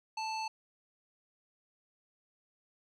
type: tone with low-pass filter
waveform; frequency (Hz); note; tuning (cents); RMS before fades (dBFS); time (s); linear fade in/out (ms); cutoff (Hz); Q
square; 880; A5; 0; -37; 0.17-0.48; 5; 5100; 2
effects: none